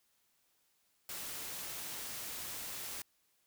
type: noise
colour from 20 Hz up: white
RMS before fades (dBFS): -43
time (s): 1.09-3.02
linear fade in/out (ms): 2
effects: white hiss -75 dBFS RMS until 3.46 s